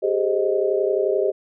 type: chord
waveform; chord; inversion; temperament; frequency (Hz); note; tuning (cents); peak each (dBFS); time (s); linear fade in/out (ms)
sine; Ab major seventh; third; equal with one note detuned; 392 / 423.5 / 523.3 / 622.3; G4 / Ab4 / C5 / Eb5; 0 / +34 / 0 / 0; -21 / -24 / -25 / -24; 0.02-1.32; 20
effects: none